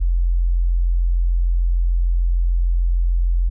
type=tone; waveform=sine; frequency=43.35 Hz; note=F1; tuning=12 cents flat; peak=-14 dBFS; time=0-3.5 s; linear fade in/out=20 ms; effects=none